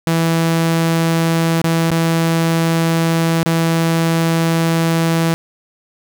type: tone with dropouts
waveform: sawtooth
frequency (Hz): 164.81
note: E3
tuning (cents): 0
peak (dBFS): -9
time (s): 0.07-5.34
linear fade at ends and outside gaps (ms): 0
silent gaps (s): 1.616-1.641 / 1.905-1.915 / 3.431-3.46
effects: none